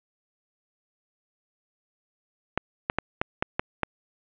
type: clicks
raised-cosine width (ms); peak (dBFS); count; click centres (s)
0.5; -8; 7; 2.576 / 2.899 / 2.986 / 3.215 / 3.425 / 3.595 / 3.833
effects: resampled to 8000 Hz + 7-bit